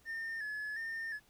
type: tone with vibrato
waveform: triangle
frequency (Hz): 1760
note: A6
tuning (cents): 0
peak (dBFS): -35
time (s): 0.05-1.2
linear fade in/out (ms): 50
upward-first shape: square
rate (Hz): 1.4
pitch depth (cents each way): 52
effects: tanh soft clip ceiling -31 dBFS + pink hiss -67 dBFS RMS until 1.29 s